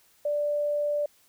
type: tone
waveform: sine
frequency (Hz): 587.3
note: D5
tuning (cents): 0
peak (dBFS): -24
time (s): 0.25-1.06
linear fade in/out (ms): 5
effects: white hiss -62 dBFS RMS until 1.28 s